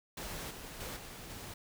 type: noise with level steps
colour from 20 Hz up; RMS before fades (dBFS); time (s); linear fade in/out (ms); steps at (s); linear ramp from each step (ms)
pink; -42 / -47 / -42 / -48 / -46; 0.17-1.54; 5; 0.5 / 0.8 / 0.96 / 1.29; 10
effects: none